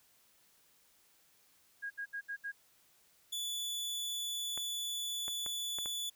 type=tone bursts; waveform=sine; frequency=1635 Hz; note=G#6; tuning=28 cents flat; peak=-37 dBFS; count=5; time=1.82-2.521 s; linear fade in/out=20 ms; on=85 ms; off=69 ms
type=tone; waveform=sawtooth; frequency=3458 Hz; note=A7; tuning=31 cents flat; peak=-33 dBFS; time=3.32-6.1 s; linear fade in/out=10 ms
type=clicks; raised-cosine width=0.5 ms; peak=-30 dBFS; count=5; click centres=4.576 / 5.281 / 5.463 / 5.786 / 5.859 s
effects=white hiss -68 dBFS RMS until 6.15 s